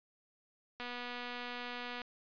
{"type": "click train", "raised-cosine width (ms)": 0.3, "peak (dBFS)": -27, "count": 298, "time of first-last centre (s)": [0.8, 2.017], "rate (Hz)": 244, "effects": ["resampled to 11025 Hz"]}